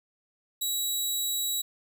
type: tone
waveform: 15% pulse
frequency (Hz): 3880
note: B7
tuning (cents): -31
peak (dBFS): -20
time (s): 0.61-1.62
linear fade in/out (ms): 10
effects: none